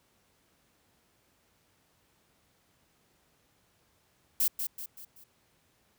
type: noise with echo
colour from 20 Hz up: violet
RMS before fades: -26 dBFS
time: 4.4-4.48 s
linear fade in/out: 5 ms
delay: 190 ms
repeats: 4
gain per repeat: -7 dB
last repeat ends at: 5.24 s
effects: pink hiss -69 dBFS RMS until 5.98 s + high-pass 60 Hz 12 dB/octave

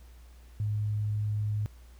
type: tone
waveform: sine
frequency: 105.3 Hz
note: G#2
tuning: 24 cents sharp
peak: -27 dBFS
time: 0.6-1.66 s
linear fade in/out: 0 ms
effects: added 60 Hz sine -49 dBFS peak until 1.99 s + pink hiss -62 dBFS RMS until 1.99 s

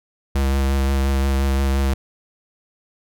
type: tone with vibrato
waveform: square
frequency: 67.9 Hz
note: C#2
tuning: 35 cents flat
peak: -17 dBFS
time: 0.35-1.94 s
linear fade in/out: 5 ms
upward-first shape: sine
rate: 5.7 Hz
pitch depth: 20 cents each way
effects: none

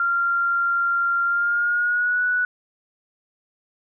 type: tone with pitch glide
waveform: sine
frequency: 1386 to 1476.9 Hz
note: F6 to F#6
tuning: -14 to -4 cents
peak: -18 dBFS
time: 0-2.45 s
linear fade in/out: 2 ms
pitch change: +110 cents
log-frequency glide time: 1.25-2.23 s
effects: none

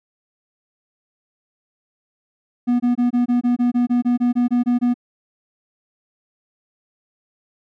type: tone bursts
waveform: triangle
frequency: 243.5 Hz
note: B3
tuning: 24 cents flat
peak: -12 dBFS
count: 15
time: 2.67-4.942 s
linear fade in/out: 20 ms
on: 130 ms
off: 23 ms
effects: none

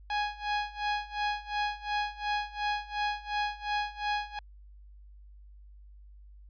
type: tone with tremolo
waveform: sawtooth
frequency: 831 Hz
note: G#5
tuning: 1 cent sharp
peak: -23 dBFS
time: 0.1-4.39 s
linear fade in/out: 2 ms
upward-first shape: sine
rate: 2.8 Hz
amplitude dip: 90%
effects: added 50 Hz sine -49 dBFS peak until 6.49 s + resampled to 11025 Hz

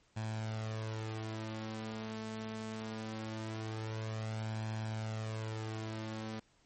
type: tone with flanger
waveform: sawtooth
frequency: 110 Hz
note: A2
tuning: in tune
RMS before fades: -40 dBFS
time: 0.16-6.4 s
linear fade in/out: 10 ms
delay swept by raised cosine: 1.2 to 4.6 ms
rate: 0.22 Hz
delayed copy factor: +0.6
effects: pink hiss -70 dBFS RMS until 6.65 s + MP3 32 kbps

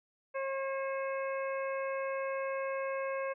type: harmonic tone with a mistuned harmonic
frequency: 540 Hz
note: C#5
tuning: 45 cents flat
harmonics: 1 / 2 / 3 / 4 / 5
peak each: -34 / -40 / -44 / -46 / -48 dBFS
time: 0.34-3.34 s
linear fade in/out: 20 ms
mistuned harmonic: 5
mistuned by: -74 cents
effects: none

